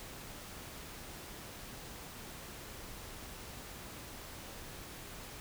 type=silence; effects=pink hiss -48 dBFS RMS until 5.4 s